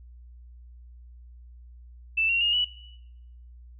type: tone with pitch steps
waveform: sine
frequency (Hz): 2651 / 2746 / 2845 / 2947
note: E7 / F7 / F7 / F#7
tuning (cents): +9 / -30 / +31 / -8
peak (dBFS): -21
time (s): 2.17-2.65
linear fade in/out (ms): 10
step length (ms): 120
effects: noise-tail reverb RT60 0.9 s tail -19 dB re dry + added 60 Hz sine -45 dBFS peak until 3.79 s